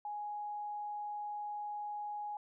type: tone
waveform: sine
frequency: 832 Hz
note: G#5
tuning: 3 cents sharp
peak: -38 dBFS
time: 0.05-2.37 s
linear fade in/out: 2 ms
effects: none